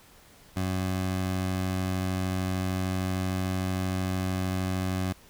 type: tone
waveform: 20% pulse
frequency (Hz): 93.2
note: F#2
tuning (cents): +13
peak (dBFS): -22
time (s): 0.56-5.13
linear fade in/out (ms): 10
effects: pink hiss -55 dBFS RMS until 5.29 s